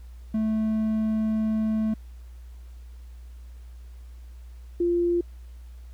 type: tone pair in turn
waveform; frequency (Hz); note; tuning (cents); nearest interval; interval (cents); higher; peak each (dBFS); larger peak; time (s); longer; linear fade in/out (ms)
triangle / sine; 218.4 / 346.7; A3 / F4; -13 / -13; minor sixth; 800; second; -20; neither; 0.34-1.94 / 4.8-5.21; first; 5
effects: added 60 Hz sine -40 dBFS peak until 5.93 s + pink hiss -62 dBFS RMS until 5.93 s